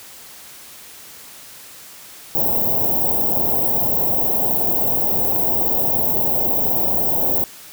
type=band-stop noise; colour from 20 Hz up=white; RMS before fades=-18 dBFS; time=2.35-7.44 s; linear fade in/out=0 ms; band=880 to 15000 Hz; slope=48 dB/octave; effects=white hiss -40 dBFS RMS until 7.72 s + high-pass 60 Hz 12 dB/octave